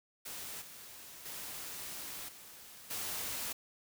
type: noise with level steps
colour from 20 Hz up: white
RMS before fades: -44 / -51 / -44 / -53 / -39 dBFS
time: 0.25-3.53 s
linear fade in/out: 10 ms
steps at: 0.61 / 1.25 / 2.28 / 2.9 s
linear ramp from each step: 10 ms
effects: none